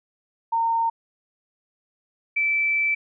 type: tone pair in turn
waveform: sine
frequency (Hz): 916 / 2322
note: A#5 / D7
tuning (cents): -31 / -20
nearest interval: octave + major third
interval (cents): 1611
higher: second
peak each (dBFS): -19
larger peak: neither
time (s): 0.52-0.9 / 2.36-2.95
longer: second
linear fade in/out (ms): 10
effects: none